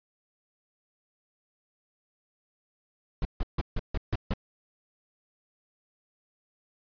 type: noise bursts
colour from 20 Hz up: brown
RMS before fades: -27 dBFS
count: 7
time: 3.22-4.337 s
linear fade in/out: 2 ms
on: 31 ms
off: 150 ms
effects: resampled to 11025 Hz